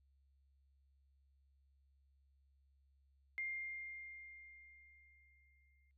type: tone with exponential decay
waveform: sine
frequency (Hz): 2112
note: C7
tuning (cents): +16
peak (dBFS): -38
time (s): 3.38-5.91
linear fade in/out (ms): 0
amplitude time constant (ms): 550
effects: added 68 Hz sine -70 dBFS peak until 5.97 s